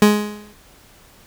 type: tone with exponential decay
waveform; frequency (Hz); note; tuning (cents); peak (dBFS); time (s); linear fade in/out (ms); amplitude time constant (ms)
30% pulse; 208.9; G#3; +10; -4; 0.02-0.53; 2; 110
effects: pink hiss -49 dBFS RMS until 1.26 s